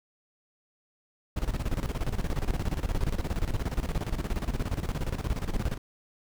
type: noise with tremolo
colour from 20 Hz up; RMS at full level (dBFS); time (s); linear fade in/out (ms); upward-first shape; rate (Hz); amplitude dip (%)
brown; -27; 1.36-5.78; 10; square; 17; 75
effects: none